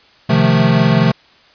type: chord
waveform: square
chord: F dominant seventh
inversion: second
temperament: equal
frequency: 130.81 / 155.56 / 174.61 / 220 Hz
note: C3 / Eb3 / F3 / A3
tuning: 0 / 0 / 0 / 0 cents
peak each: -16 dBFS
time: 0.29-1.12 s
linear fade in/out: 10 ms
effects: white hiss -48 dBFS RMS until 1.54 s + resampled to 11025 Hz